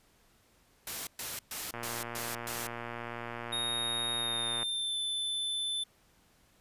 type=noise bursts; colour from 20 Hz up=white; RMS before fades=-38 dBFS; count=6; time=0.87-2.67 s; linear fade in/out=2 ms; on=200 ms; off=120 ms
type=click train; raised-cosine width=0.5 ms; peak=-24 dBFS; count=342; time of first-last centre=1.74-4.63 s; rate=118 Hz
type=tone with pitch glide; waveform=square; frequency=3729 to 3524 Hz; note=A#7 to A7; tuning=0 to +2 cents; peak=-32 dBFS; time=3.52-5.84 s; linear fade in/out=10 ms; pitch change=-98 cents; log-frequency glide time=4.16-4.98 s
effects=pink hiss -66 dBFS RMS until 6.6 s + resampled to 32000 Hz